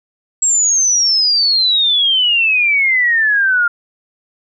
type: exponential sweep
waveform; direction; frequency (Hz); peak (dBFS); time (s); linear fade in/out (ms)
sine; down; 7680 to 1395; -10; 0.42-3.68; 5
effects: none